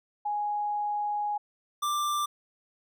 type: tone pair in turn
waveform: sine / square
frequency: 830.6 / 1181.4 Hz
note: G#5 / D6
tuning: 0 / +10 cents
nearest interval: tritone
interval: 610 cents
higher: second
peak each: -27 dBFS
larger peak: neither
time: 0.25-1.38 / 1.82-2.26 s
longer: first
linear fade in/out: 10 ms
effects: none